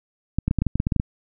clicks, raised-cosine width 5 ms, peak -8 dBFS, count 12, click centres 0.386 / 0.48 / 0.511 / 0.587 / 0.62 / 0.667 / 0.756 / 0.801 / 0.869 / 0.922 / 0.963 / 0.999 s, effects none

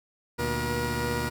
15% pulse tone cluster, 75.2 / 120.2 / 477.7 Hz, D2 / B2 / A#4, +42 / -46 / +42 cents, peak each -26 / -25 / -24 dBFS, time 0.38-1.3 s, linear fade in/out 20 ms, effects none

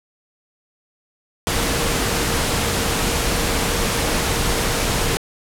sine tone in noise, 466.2 Hz, A#4, in tune, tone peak -30 dBFS, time 1.47-5.17 s, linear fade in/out 0 ms, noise pink, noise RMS -20 dBFS, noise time 1.47-5.17 s, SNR -13 dB, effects low-pass 12000 Hz 12 dB/octave

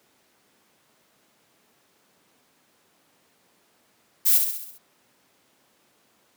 violet noise with echo, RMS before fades -18 dBFS, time 4.25-4.39 s, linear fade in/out 20 ms, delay 66 ms, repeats 6, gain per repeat -5 dB, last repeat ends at 4.786 s, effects pink hiss -63 dBFS RMS until 6.36 s + high-pass 200 Hz 12 dB/octave

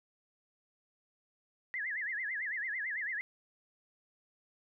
sine tone with vibrato, 1867 Hz, A#6, 2 cents sharp, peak -34 dBFS, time 1.74-3.21 s, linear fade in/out 0 ms, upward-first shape sine, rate 9 Hz, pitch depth 210 cents each way, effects none

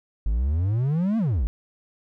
triangle exponential two-way sweep, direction up then down, 48.52 to 234.2 to 48.52 Hz, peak -18 dBFS, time 0.26-1.47 s, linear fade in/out 0 ms, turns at 1.18 s, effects none

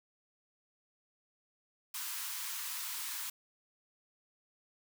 white high-pass noise, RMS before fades -40 dBFS, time 1.94-3.3 s, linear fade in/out 5 ms, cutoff 880 Hz, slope 96 dB/octave, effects none

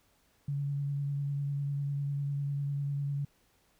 sine tone with vibrato, 141.6 Hz, C#3, 37 cents sharp, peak -30 dBFS, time 0.48-3.25 s, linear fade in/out 5 ms, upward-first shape sine, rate 10 Hz, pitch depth 16 cents each way, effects pink hiss -69 dBFS RMS until 3.79 s

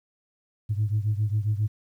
sine beating tone pair, 103.83 / 111.23 Hz, G#2 / A2, 0 / +19 cents, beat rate 7.4 Hz, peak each -23 / -26 dBFS, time 0.69-1.68 s, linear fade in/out 20 ms, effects tanh soft clip ceiling -17 dBFS + 10-bit

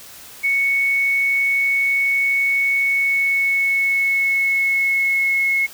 sine tone with pitch glide, 2217 to 2179 Hz, C#7 to C#7, 0 to -30 cents, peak -15 dBFS, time 0.43-5.67 s, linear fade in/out 20 ms, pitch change -30 cents, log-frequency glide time 2.79-5.46 s, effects white hiss -40 dBFS RMS until 5.73 s

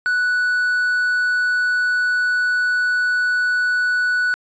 triangle tone, 1480 Hz, F#6, in tune, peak -14 dBFS, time 0.06-4.34 s, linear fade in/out 0 ms, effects resampled to 16000 Hz

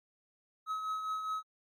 triangle tone with tremolo, 1280 Hz, D#6, 49 cents sharp, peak -30 dBFS, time 0.66-1.43 s, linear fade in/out 50 ms, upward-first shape triangle, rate 4.9 Hz, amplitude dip 50%, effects AAC 64 kbps

